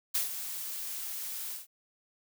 blue noise with ADSR envelope, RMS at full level -28 dBFS, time 0.14-1.67 s, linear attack 13 ms, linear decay 130 ms, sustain -10 dB, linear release 150 ms, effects none

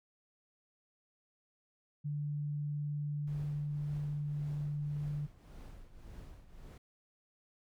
sine tone, 146.83 Hz, D3, in tune, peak -34 dBFS, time 2.04-5.27 s, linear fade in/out 20 ms
brown noise with tremolo, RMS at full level -48 dBFS, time 3.27-6.78 s, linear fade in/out 5 ms, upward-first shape triangle, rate 1.8 Hz, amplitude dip 75%
effects none

